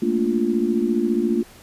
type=chord; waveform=sine; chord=Bb major seventh; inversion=third; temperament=just; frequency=218.5 / 233.1 / 291.4 / 349.6 Hz; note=A3 / Bb3 / D4 / F4; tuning=-12 / 0 / -13 / +2 cents; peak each=-24 / -22 / -26 / -22 dBFS; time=0.02-1.43 s; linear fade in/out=5 ms; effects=pink hiss -47 dBFS RMS until 1.62 s + resampled to 32000 Hz